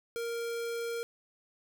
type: tone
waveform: square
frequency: 466.2 Hz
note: A#4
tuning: in tune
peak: -34 dBFS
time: 0.16-1.03 s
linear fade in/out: 0 ms
effects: none